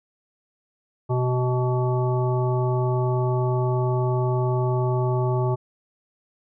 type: harmonic tone with a mistuned harmonic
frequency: 125.8 Hz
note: B2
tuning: 32 cents sharp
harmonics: 1 / 3 / 5 / 7 / 9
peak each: -21 / -26 / -31 / -31 / -35 dBFS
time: 1.09-5.56 s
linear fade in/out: 20 ms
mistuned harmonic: 7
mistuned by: -18 cents
effects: none